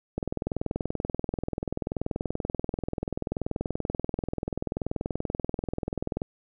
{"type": "click train", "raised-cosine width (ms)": 2, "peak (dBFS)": -15, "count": 126, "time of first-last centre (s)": [0.18, 6.219], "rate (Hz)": 20.7, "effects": []}